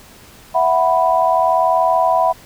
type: chord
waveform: sine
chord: E suspended second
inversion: none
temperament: equal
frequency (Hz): 659.3 / 740 / 987.8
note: E5 / F#5 / B5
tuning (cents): 0 / 0 / 0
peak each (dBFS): -16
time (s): 0.54-2.33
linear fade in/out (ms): 20
effects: pink hiss -43 dBFS RMS until 2.45 s